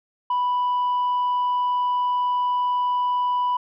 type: tone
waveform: sine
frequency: 987.8 Hz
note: B5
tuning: in tune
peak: -17 dBFS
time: 0.3-3.57 s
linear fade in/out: 5 ms
effects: tanh soft clip ceiling -18 dBFS